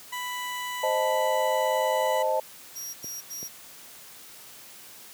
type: tone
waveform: 20% pulse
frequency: 990 Hz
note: B5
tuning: 4 cents sharp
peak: -26 dBFS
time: 0.12-2.23 s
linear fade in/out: 10 ms
type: chord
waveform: sine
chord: A diminished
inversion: first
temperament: equal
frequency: 523.3 / 622.3 / 880 Hz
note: C5 / Eb5 / A5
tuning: 0 / 0 / 0 cents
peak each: -27 dBFS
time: 0.83-2.4 s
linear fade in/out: 5 ms
type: tone bursts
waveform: sawtooth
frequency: 5680 Hz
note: F8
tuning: 28 cents sharp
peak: -32 dBFS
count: 3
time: 2.75-3.486 s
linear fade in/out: 20 ms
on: 190 ms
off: 83 ms
type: clicks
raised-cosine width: 2 ms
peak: -29 dBFS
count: 2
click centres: 3.044 / 3.429 s
effects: white hiss -47 dBFS RMS until 5.13 s + high-pass 100 Hz 12 dB/octave